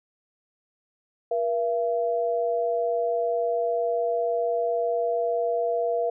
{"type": "tone pair together", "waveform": "sine", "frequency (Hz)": [478.1, 676.1], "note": ["A#4", "E5"], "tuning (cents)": [44, 44], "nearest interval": "tritone", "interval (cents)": 600, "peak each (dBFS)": -25, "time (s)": [1.31, 6.1], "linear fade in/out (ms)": 5, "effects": []}